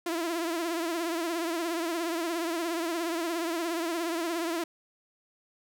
sawtooth tone with vibrato, 335.3 Hz, E4, 30 cents sharp, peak -25 dBFS, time 0.06-4.64 s, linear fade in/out 5 ms, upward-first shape triangle, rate 17 Hz, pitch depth 98 cents each way, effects none

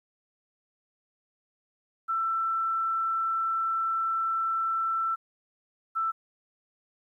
sine tone pair in turn, 1335 / 1327.5 Hz, E6 / E6, +22 / +12 cents, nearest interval unison, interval 10 cents, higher first, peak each -25 dBFS, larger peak neither, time 2.08-5.16 / 5.95-6.12 s, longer first, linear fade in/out 20 ms, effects 11-bit

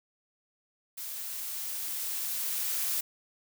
blue noise with level ramp, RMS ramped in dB -39 to -30 dBFS, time 0.97-3.01 s, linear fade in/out 10 ms, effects none

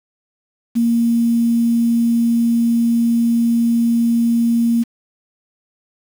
sine tone with quantisation, 233.1 Hz, A#3, in tune, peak -12 dBFS, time 0.75-4.84 s, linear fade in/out 20 ms, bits 6, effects none

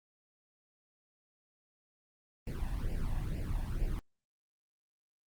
brown noise with flanger, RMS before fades -34 dBFS, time 2.47-3.99 s, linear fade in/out 0 ms, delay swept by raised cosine 0.4 to 1.17 ms, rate 2.2 Hz, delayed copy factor +0.95, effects Opus 32 kbps

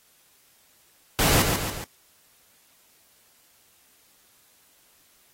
pink noise with echo, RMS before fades -21 dBFS, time 1.19-1.42 s, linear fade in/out 0 ms, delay 140 ms, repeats 3, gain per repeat -5 dB, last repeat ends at 1.84 s, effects white hiss -60 dBFS RMS until 5.33 s + AAC 48 kbps

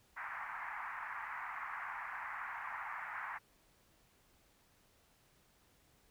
pink band-pass noise, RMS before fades -44 dBFS, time 0.16-3.39 s, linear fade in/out 20 ms, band 840 to 2100 Hz, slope 48 dB/octave, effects pink hiss -70 dBFS RMS until 6.1 s

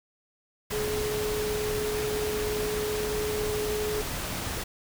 sine tone in noise, 423.6 Hz, G#4, 34 cents sharp, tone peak -28 dBFS, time 0.72-4.02 s, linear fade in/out 10 ms, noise pink, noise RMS -33 dBFS, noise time 0.7-4.64 s, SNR +2 dB, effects none

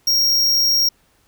square tone, 5588 Hz, F8, in tune, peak -14 dBFS, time 0.07-0.89 s, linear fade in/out 5 ms, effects pink hiss -59 dBFS RMS until 1.27 s

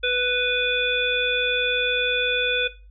harmonic tone, 495.3 Hz, B4, 5 cents sharp, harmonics 1 / 3 / 5 / 7, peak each -25 / -25 / -25 / -25 dBFS, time 0.03-2.68 s, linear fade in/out 10 ms, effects noise-tail reverb RT60 0.3 s tail -17 dB re dry + added 50 Hz sine -44 dBFS peak until 2.9 s

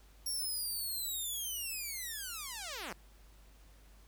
5% pulse linear sweep, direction down, 5588 to 152.7 Hz, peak -29 dBFS, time 0.26-2.93 s, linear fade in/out 5 ms, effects added 50 Hz sine -57 dBFS peak until 4.07 s + pink hiss -65 dBFS RMS until 4.07 s

